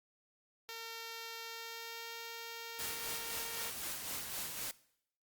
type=tone with pitch glide; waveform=5% pulse; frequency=457 to 461.2 Hz; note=A#4 to A#4; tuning=-34 to -19 cents; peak=-32 dBFS; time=0.69-3.7 s; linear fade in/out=0 ms; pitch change=+15 cents; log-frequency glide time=1.41-2.14 s
type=noise with tremolo; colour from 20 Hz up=white; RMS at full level=-40 dBFS; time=2.79-4.71 s; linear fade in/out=0 ms; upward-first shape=sine; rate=3.9 Hz; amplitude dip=40%
effects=noise-tail reverb RT60 0.7 s tail -20 dB re dry + Opus 48 kbps